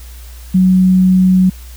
sine tone, 185.5 Hz, F#3, 5 cents sharp, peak -6 dBFS, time 0.54-1.5 s, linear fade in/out 10 ms, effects added 60 Hz sine -30 dBFS peak until 1.76 s + white hiss -41 dBFS RMS until 1.76 s

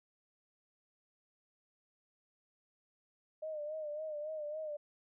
sine tone with vibrato, 610 Hz, D#5, 34 cents flat, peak -38 dBFS, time 3.42-4.77 s, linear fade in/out 10 ms, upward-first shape sine, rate 3.6 Hz, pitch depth 61 cents each way, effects none

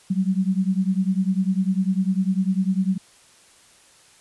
sine beating tone pair, 185 / 195 Hz, F#3 / G3, 0 / -9 cents, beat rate 10 Hz, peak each -21 / -22 dBFS, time 0.1-2.98 s, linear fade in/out 10 ms, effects white hiss -53 dBFS RMS until 4.2 s + resampled to 24000 Hz

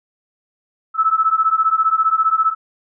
sine beating tone pair, 1300 / 1315 Hz, E6 / E6, -24 / -5 cents, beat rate 15 Hz, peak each -16 dBFS, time 0.94-2.55 s, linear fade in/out 50 ms, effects none

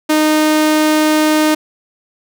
sawtooth tone, 307.9 Hz, D#4, 18 cents flat, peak -6 dBFS, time 0.09-1.55 s, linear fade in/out 10 ms, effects none

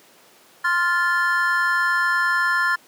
triangle chord, F major, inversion second, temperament just, 1047.7 / 1396.9 / 1746.1 Hz, C6 / F6 / A6, +2 / 0 / -14 cents, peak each -22 / -20 / -19 dBFS, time 0.64-2.76 s, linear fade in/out 10 ms, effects pink hiss -51 dBFS RMS until 2.87 s + high-pass 300 Hz 12 dB/octave

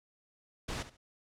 pink noise with echo, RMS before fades -37 dBFS, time 0.68-0.83 s, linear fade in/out 10 ms, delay 70 ms, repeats 2, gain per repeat -13 dB, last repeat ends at 0.97 s, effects low-pass 7000 Hz 12 dB/octave

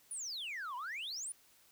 sine exponential two-way sweep, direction down then up, 10180 to 943 to 10180 Hz, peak -37 dBFS, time 0.11-1.32 s, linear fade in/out 2 ms, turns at 0.76 s, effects tanh soft clip ceiling -38 dBFS + white hiss -66 dBFS RMS until 1.71 s

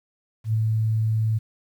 sine tone with ADSR envelope, 110.3 Hz, A2, 5 cents sharp, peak -17 dBFS, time 0.44-1.39 s, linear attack 100 ms, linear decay 6 ms, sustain -2 dB, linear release 16 ms, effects 9-bit

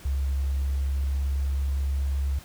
sine tone with pitch glide, 68.2 to 68.95 Hz, C#2 to C#2, -28 to -9 cents, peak -23 dBFS, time 0.05-2.39 s, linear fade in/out 5 ms, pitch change +19 cents, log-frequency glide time 0.34-2.26 s, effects pink hiss -48 dBFS RMS until 2.44 s

